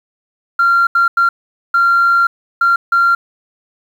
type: tone bursts at uneven times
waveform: sine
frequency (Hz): 1381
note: F6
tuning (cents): -20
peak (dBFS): -7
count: 6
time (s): 0.59-0.87 / 0.95-1.08 / 1.17-1.29 / 1.74-2.27 / 2.61-2.76 / 2.92-3.15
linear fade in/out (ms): 5
effects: tanh soft clip ceiling -5 dBFS + 7-bit